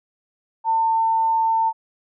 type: tone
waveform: sine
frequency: 899 Hz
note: A5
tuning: 37 cents sharp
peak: -16 dBFS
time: 0.64-1.73 s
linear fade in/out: 50 ms
effects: none